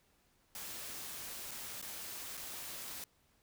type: noise with dropouts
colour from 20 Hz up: white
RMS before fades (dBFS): -45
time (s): 0.55-3.04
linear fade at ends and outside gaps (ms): 1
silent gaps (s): 1.51-1.514 / 1.815-1.825 / 2.371-2.375
effects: pink hiss -72 dBFS RMS until 3.42 s